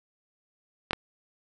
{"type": "clicks", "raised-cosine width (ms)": 0.3, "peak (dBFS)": -10, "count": 2, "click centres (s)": [0.909, 0.932], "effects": []}